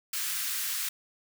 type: high-pass noise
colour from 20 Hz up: white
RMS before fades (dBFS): -32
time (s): 0.13-0.89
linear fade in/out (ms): 5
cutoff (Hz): 1300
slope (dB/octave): 24
effects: none